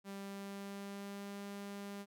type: tone with pitch glide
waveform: sawtooth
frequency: 197.5 to 200.7 Hz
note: G3 to G3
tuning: +13 to +41 cents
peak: -40 dBFS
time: 0.04-2.06 s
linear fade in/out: 50 ms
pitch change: +28 cents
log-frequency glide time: 0.16-1.4 s
effects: none